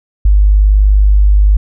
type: tone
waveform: sine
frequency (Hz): 50.5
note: G#1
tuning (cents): -48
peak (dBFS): -4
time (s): 0.25-1.57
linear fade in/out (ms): 5
effects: none